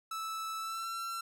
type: tone with pitch glide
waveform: 45% pulse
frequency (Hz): 1312 to 1350.4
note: E6 to E6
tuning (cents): -9 to +41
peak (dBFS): -36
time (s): 0.11-1.21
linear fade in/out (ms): 5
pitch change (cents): +50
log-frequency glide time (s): 0.58-0.89
effects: none